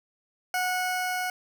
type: tone with level ramp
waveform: 20% pulse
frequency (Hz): 733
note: F#5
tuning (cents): -16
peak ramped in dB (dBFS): -20 to -23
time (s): 0.54-1.3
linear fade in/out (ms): 2
effects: none